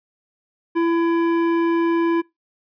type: tone with hard clipping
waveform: sine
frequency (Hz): 335.2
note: E4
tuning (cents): +29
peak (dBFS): -18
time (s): 0.75-2.22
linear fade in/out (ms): 20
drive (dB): 12
effects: noise-tail reverb RT60 0.2 s tail -24 dB re dry + resampled to 11025 Hz